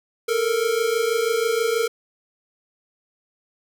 square tone pair together, 440 / 466.2 Hz, A4 / A#4, 0 / 0 cents, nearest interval minor second, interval 100 cents, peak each -24 / -22 dBFS, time 0.28-1.88 s, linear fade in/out 10 ms, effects none

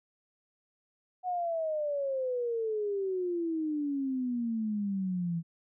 sine exponential sweep, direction down, 740 to 164.3 Hz, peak -29 dBFS, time 1.23-5.43 s, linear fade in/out 50 ms, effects none

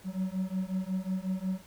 triangle beating tone pair, 185 / 190.5 Hz, F#3 / G3, 0 / -49 cents, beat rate 5.5 Hz, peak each -31 dBFS, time 0.04-1.62 s, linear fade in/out 50 ms, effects pink hiss -56 dBFS RMS until 1.66 s

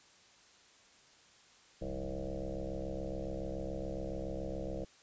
sine tone with frequency modulation, 255.5 Hz, C4, 41 cents flat, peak -36 dBFS, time 1.81-4.85 s, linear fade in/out 10 ms, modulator 67.1 Hz, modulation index 5.4, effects white hiss -62 dBFS RMS until 5.02 s + resampled to 16000 Hz

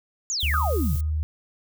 sine exponential sweep, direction down, 7260 to 118.1 Hz, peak -24 dBFS, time 0.3-0.96 s, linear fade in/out 0 ms
violet noise, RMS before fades -37 dBFS, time 0.4-1.01 s, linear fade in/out 5 ms
sine tone with pitch glide, 74.8 to 77.17 Hz, D2 to D#2, +32 to -14 cents, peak -22 dBFS, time 0.43-1.23 s, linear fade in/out 0 ms, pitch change +54 cents, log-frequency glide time 0.67-1.05 s
sine tone with exponential decay, 1244.5 Hz, D#6, in tune, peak -23 dBFS, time 0.54-1.1 s, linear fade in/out 0 ms, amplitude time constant 120 ms
effects none

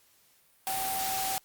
sine tone in noise, 770 Hz, G5, 31 cents flat, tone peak -32 dBFS, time 0.67-1.38 s, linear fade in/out 0 ms, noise white, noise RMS -33 dBFS, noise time 0.67-1.38 s, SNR -2 dB, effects white hiss -64 dBFS RMS until 1.44 s + Opus 48 kbps

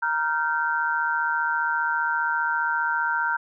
sine tone cluster, 937 / 1390 / 1545 Hz, A#5 / F6 / G6, +9 / -9 / -26 cents, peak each -26 dBFS, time 0.02-3.37 s, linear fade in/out 10 ms, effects none

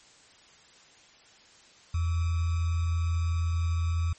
sine tone with sample-and-hold, 83.8 Hz, E2, 29 cents sharp, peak -24 dBFS, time 1.94-4.13 s, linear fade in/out 5 ms, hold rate 1225 Hz, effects white hiss -56 dBFS RMS until 4.18 s + MP3 32 kbps

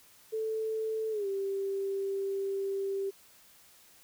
sine tone with pitch glide, 440 to 392 Hz, A4 to G4, 0 to 0 cents, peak -30 dBFS, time 0.32-3.11 s, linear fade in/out 20 ms, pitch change -200 cents, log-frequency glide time 1.11-1.27 s, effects white hiss -59 dBFS RMS until 4.03 s

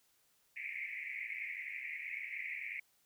pink band-pass noise, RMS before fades -43 dBFS, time 0.56-2.8 s, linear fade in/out 5 ms, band 2000 to 2400 Hz, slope 96 dB/octave, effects white hiss -73 dBFS RMS until 3.05 s

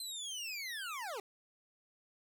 25% pulse linear sweep, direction down, 4140 to 373.5 Hz, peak -36 dBFS, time 0-1.2 s, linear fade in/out 2 ms, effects none

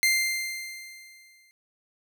sawtooth tone with exponential decay, 2093 Hz, C7, in tune, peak -15 dBFS, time 0.03-1.51 s, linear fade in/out 0 ms, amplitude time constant 320 ms, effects none

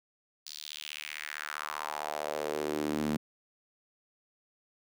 sawtooth tone with high-pass filter sweep, 75.4 Hz, D2, 46 cents sharp, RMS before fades -36 dBFS, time 0.46-3.17 s, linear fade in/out 5 ms, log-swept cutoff 4700 to 210 Hz, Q 2.9, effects none

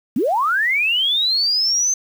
sine linear sweep, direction up, 196 to 6272 Hz, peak -15 dBFS, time 0.16-1.94 s, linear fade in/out 5 ms, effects 7-bit

